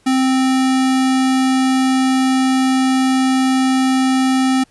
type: tone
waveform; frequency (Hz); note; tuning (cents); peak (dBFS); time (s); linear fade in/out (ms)
square; 261.6; C4; 0; -13; 0.06-4.64; 10
effects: pink hiss -55 dBFS RMS until 4.7 s + resampled to 24000 Hz